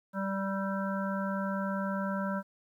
harmonic tone with a mistuned harmonic, 195 Hz, G3, 9 cents flat, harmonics 1 / 3 / 5 / 7 / 8, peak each -32 / -37 / -39 / -40 / -41 dBFS, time 0.13-2.43 s, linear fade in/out 50 ms, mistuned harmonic 7, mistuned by -27 cents, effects 11-bit

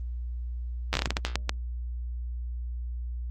slowing click train, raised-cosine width 0.2 ms, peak -8 dBFS, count 12, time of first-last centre 0.93-1.494 s, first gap 10 ms, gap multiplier 1.3, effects added 60 Hz sine -31 dBFS peak until 3.3 s + Opus 24 kbps

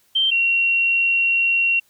sine tone pair in turn, 3136 / 2741 Hz, G7 / F7, 0 / -33 cents, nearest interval major second, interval 233 cents, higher first, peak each -15 / -15 dBFS, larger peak neither, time 0.15-0.31 / 0.31-1.8 s, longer second, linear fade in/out 10 ms, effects white hiss -60 dBFS RMS until 1.89 s

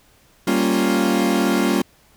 40% pulse chord, G half-diminished seventh, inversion none, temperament equal, 196 / 233.1 / 277.2 / 349.2 Hz, G3 / Bb3 / Db4 / F4, 0 / 0 / 0 / 0 cents, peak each -21 dBFS, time 0.47-1.82 s, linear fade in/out 5 ms, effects pink hiss -55 dBFS RMS until 2.16 s

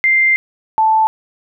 sine tone pair in turn, 2093 / 878.3 Hz, C7 / A5, 0 / -3 cents, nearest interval octave + minor third, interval 1503 cents, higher first, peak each -9 dBFS, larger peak neither, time 0.04-0.36 / 0.78-1.07 s, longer first, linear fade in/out 0 ms, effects none

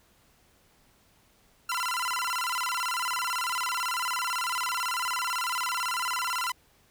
sawtooth tone with vibrato, 1174.7 Hz, D6, in tune, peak -24 dBFS, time 1.69-6.52 s, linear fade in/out 5 ms, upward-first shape square, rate 18 Hz, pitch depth 270 cents each way, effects pink hiss -63 dBFS RMS until 6.9 s

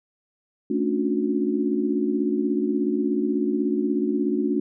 sine chord, D major seventh, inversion second, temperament equal with one note detuned, 220 / 277.2 / 293.7 / 361.5 Hz, A3 / C#4 / D4 / F#4, 0 / 0 / 0 / -40 cents, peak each -26 dBFS, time 0.7-4.6 s, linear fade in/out 5 ms, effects none

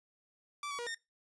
sawtooth tone with pitch steps, 1164 / 1133 / 477.5 / 1830 Hz, D6 / C#6 / A#4 / A#6, -16 / +37 / +42 / -32 cents, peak -34 dBFS, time 0.63-0.946 s, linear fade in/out 2 ms, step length 79 ms, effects noise-tail reverb RT60 0.2 s tail -19 dB re dry + resampled to 22050 Hz

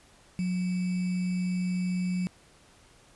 sine tone with sample-and-hold, 181.3 Hz, F#3, 35 cents flat, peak -26 dBFS, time 0.39-2.27 s, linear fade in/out 0 ms, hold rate 2450 Hz, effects pink hiss -58 dBFS RMS until 3.15 s + resampled to 24000 Hz

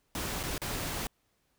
pink noise with dropouts, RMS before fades -35 dBFS, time 0.15-1.07 s, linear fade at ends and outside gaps 1 ms, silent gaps 0.431-0.436 / 0.58-0.617 s, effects pink hiss -74 dBFS RMS until 1.58 s

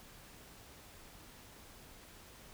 silence, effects pink hiss -56 dBFS RMS until 2.53 s

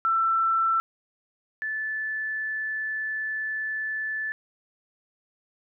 sine tone pair in turn, 1337 / 1745 Hz, E6 / A6, +24 / -15 cents, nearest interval perfect fourth, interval 461 cents, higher second, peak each -20 / -27 dBFS, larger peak first, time 0.05-0.8 / 1.62-4.32 s, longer second, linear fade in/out 0 ms, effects none

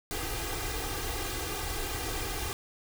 pink noise with comb filter, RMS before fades -34 dBFS, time 0.11-2.53 s, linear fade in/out 0 ms, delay 2.5 ms, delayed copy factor +1, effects none

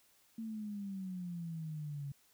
sine exponential sweep, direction down, 227.5 to 138.59 Hz, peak -39 dBFS, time 0.38-2.12 s, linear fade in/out 5 ms, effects white hiss -69 dBFS RMS until 2.33 s

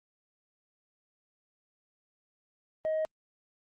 sine tone, 629 Hz, D#5, 19 cents sharp, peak -25 dBFS, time 2.85-3.05 s, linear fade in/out 0 ms, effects tanh soft clip ceiling -26 dBFS + Opus 32 kbps

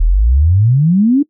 sine exponential sweep, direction up, 36.97 to 298.6 Hz, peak -7 dBFS, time 0-1.23 s, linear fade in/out 10 ms, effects noise-tail reverb RT60 0.1 s tail -21 dB re dry

